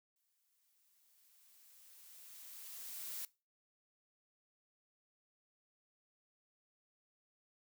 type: noise with exponential growth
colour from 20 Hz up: blue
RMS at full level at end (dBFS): -43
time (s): 0.16-3.25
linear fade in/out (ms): 1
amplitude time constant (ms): 670
effects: noise-tail reverb RT60 0.3 s tail -21 dB re dry